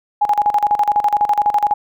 sine tone with tremolo, 830 Hz, G#5, 1 cent flat, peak -10 dBFS, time 0.21-1.74 s, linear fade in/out 10 ms, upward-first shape square, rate 12 Hz, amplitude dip 80%, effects none

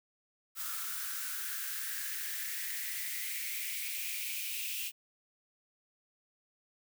blue noise with high-pass filter sweep, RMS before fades -38 dBFS, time 0.55-4.92 s, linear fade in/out 50 ms, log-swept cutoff 1300 to 2700 Hz, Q 5.9, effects none

